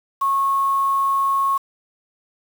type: tone with quantisation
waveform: sine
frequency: 1095 Hz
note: C#6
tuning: 22 cents flat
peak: -16 dBFS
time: 0.21-1.58 s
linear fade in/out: 10 ms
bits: 6
effects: none